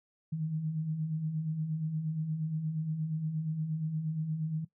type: beating tone pair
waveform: sine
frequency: 150 / 158.5 Hz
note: D3 / D#3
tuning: +37 / +32 cents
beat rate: 8.5 Hz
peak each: -40 / -31 dBFS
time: 0.32-4.65 s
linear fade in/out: 10 ms
effects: noise-tail reverb RT60 0.1 s tail -17 dB re dry